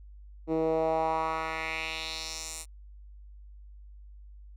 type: tone with band-pass filter sweep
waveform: 10% pulse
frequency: 160.3 Hz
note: E3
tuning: 48 cents flat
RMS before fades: -31 dBFS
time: 0.47-2.66 s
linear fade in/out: 50 ms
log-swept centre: 350 to 9000 Hz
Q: 2.4
effects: added 50 Hz sine -46 dBFS peak until 4.56 s